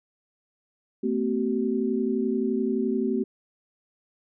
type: tone cluster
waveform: sine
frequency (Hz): 223.4 / 255 / 380.9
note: A3 / C4 / G4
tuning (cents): +27 / -44 / -50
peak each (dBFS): -27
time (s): 1.03-3.24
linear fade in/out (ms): 10
effects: none